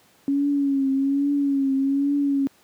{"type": "tone with vibrato", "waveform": "sine", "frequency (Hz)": 277.2, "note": "C#4", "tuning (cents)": 0, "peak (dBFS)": -18, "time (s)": [0.28, 2.47], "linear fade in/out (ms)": 0, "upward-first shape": "triangle", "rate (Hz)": 1.2, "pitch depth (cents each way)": 60, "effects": ["pink hiss -57 dBFS RMS until 2.63 s", "high-pass 150 Hz 12 dB/octave"]}